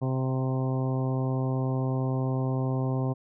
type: harmonic tone with a mistuned harmonic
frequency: 130.81 Hz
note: C3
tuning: in tune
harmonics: 1 / 2 / 3 / 4 / 5 / 6 / 7 / 8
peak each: -26 / -32 / -36 / -38 / -40 / -42 / -43 / -44 dBFS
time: 0.01-3.14 s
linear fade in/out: 20 ms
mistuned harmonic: 6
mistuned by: -19 cents
effects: none